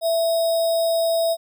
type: tone with sample-and-hold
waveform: sine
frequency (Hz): 662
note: E5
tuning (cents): +7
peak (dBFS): -17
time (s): 0.01-1.37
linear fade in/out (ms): 50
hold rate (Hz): 4410
effects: none